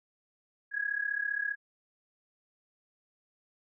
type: tone with amplitude modulation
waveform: sine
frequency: 1661.2 Hz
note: G#6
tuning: in tune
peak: -26 dBFS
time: 0.71-1.56 s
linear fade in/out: 50 ms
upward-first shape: sine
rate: 35.1 Hz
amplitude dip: 85%
effects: none